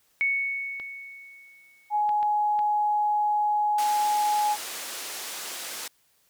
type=tone with exponential decay; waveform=sine; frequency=2217 Hz; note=C#7; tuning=in tune; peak=-20 dBFS; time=0.21-2.01 s; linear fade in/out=0 ms; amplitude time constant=390 ms
type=clicks; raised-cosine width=0.3 ms; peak=-26 dBFS; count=4; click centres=0.799 / 2.092 / 2.229 / 2.591 s
type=tone; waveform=sine; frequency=838 Hz; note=G#5; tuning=15 cents sharp; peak=-21 dBFS; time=1.9-4.57 s; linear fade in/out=50 ms
type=band-pass noise; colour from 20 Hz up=white; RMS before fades=-36 dBFS; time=3.78-5.88 s; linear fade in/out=5 ms; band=340 to 10000 Hz; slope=12 dB/octave
effects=white hiss -66 dBFS RMS until 6.29 s